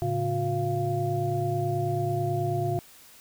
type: tone cluster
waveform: sine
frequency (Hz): 111 / 140.2 / 359.9 / 691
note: A2 / C#3 / F#4 / F5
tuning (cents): +16 / +20 / -48 / -19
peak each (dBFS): -30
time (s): 0.02-2.79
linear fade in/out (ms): 0
effects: white hiss -52 dBFS RMS until 3.2 s